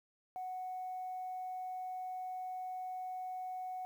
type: tone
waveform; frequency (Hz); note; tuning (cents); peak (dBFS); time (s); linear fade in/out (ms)
sine; 740; F#5; 0; -38; 0.36-3.85; 0
effects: tanh soft clip ceiling -35 dBFS + 11-bit